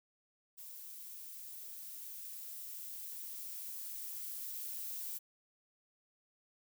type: noise with level ramp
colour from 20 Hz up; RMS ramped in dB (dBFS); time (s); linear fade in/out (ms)
violet; -50 to -42; 0.57-5.19; 20
effects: none